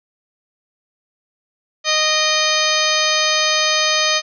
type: harmonic tone with a mistuned harmonic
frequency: 620 Hz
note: D#5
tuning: 6 cents flat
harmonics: 1 / 2 / 3 / 4 / 5 / 6 / 7 / 8 / 10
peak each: -23 / -23 / -23 / -23 / -23 / -23 / -23 / -23 / -23 dBFS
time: 1.84-4.22 s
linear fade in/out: 50 ms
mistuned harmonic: 4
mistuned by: -32 cents
effects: none